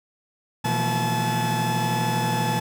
40% pulse tone cluster, 122 / 162.8 / 175.2 / 225.1 / 863 Hz, B2 / E3 / F3 / A3 / A5, -21 / -21 / +6 / +40 / -34 cents, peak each -26 / -29 / -31 / -31 / -24 dBFS, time 0.64-2.6 s, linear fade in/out 10 ms, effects none

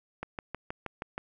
click train, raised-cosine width 0.5 ms, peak -20 dBFS, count 7, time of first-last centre 0.23-1.179 s, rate 6.32 Hz, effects none

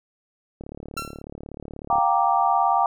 click train, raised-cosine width 2 ms, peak -23 dBFS, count 51, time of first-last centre 0.61-1.984 s, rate 36.4 Hz
sawtooth tone with exponential decay, 1356 Hz, E6, 49 cents sharp, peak -21 dBFS, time 0.97-1.22 s, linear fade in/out 5 ms, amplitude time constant 54 ms
sine chord, G minor seventh, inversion third, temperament equal with one note detuned, 705.8 / 784 / 932.3 / 1174.7 Hz, F5 / G5 / Bb5 / D6, +18 / 0 / 0 / 0 cents, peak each -23 / -21 / -23 / -24 dBFS, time 1.9-2.86 s, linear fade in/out 2 ms
effects none

